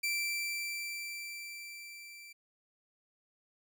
sawtooth tone with level ramp, 2342 Hz, D7, 5 cents flat, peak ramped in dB -27 to -46 dBFS, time 0.03-2.33 s, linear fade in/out 10 ms, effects none

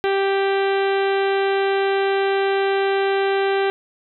harmonic tone, 392 Hz, G4, in tune, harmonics 1 / 2 / 3 / 4 / 5 / 6 / 7 / 8 / 9 / 10, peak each -18 / -24 / -32 / -28 / -33 / -34 / -36 / -36 / -41 / -40 dBFS, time 0.04-3.7 s, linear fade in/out 0 ms, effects none

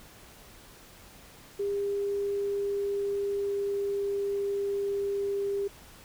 sine tone with pitch glide, 402.2 to 399.4 Hz, G4 to G4, +44 to +32 cents, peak -27 dBFS, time 1.59-5.68 s, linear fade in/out 10 ms, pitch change -12 cents, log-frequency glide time 2.11-5.45 s, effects pink hiss -52 dBFS RMS until 6.04 s

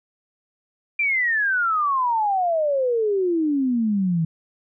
sine exponential sweep, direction down, 2396 to 158.4 Hz, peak -18 dBFS, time 0.99-4.25 s, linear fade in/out 5 ms, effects none

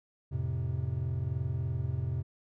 triangle chord, F major, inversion none, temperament equal, 87.31 / 110 / 130.81 Hz, F2 / A2 / C3, 0 / 0 / 0 cents, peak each -33 / -34 / -31 dBFS, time 0.31-2.23 s, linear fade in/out 20 ms, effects none

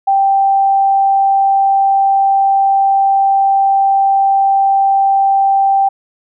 sine tone, 784 Hz, G5, in tune, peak -8 dBFS, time 0.07-5.89 s, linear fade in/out 10 ms, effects none

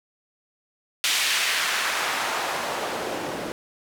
white noise with band-pass filter sweep, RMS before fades -26 dBFS, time 1.04-3.52 s, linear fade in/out 0 ms, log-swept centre 3100 to 320 Hz, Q 0.99, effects none

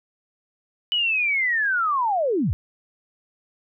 sine linear sweep, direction down, 2987 to 59.4 Hz, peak -19 dBFS, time 0.92-2.53 s, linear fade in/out 0 ms, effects none

